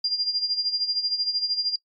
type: tone with tremolo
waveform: sine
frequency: 4800 Hz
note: D8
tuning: 37 cents sharp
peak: -19 dBFS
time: 0.04-1.76 s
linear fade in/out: 5 ms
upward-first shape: sine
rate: 13 Hz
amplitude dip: 70%
effects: noise-tail reverb RT60 0.1 s tail -23 dB re dry + MP3 48 kbps